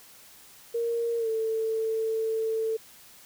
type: tone with pitch glide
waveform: sine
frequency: 466.2 to 444.9 Hz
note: A#4 to A4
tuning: 0 to +19 cents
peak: -25 dBFS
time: 0.74-2.77 s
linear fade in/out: 10 ms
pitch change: -81 cents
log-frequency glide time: 1.18-1.28 s
effects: white hiss -52 dBFS RMS until 3.25 s